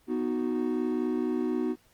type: chord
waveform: triangle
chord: B major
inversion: none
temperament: equal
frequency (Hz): 246.9 / 311.1 / 370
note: B3 / D#4 / F#4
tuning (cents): 0 / 0 / 0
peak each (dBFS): -28 / -29 / -29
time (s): 0.07-1.76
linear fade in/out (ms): 50
effects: pink hiss -64 dBFS RMS until 1.93 s + Opus 24 kbps